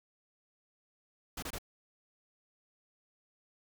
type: noise bursts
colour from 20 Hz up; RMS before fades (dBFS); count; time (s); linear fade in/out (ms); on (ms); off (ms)
pink; -40; 3; 1.37-1.585; 5; 55; 25
effects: none